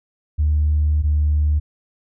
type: tone pair in turn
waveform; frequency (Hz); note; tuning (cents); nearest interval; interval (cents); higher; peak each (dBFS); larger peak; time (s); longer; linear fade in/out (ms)
sine; 75.4 / 74.97; D2 / D2; +46 / +36; unison; 10; first; -13; neither; 0.38-1.03 / 1.03-1.6; first; 20
effects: tanh soft clip ceiling -10 dBFS